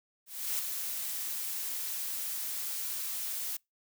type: noise with ADSR envelope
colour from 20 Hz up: blue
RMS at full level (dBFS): -31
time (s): 0.26-3.57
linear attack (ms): 330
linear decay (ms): 6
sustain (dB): -5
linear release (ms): 7
effects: noise-tail reverb RT60 0.2 s tail -26 dB re dry